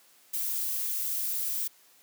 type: noise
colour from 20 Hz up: violet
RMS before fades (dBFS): -31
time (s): 0.33-1.68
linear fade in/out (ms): 10
effects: white hiss -60 dBFS RMS until 2.02 s + high-pass 200 Hz 12 dB/octave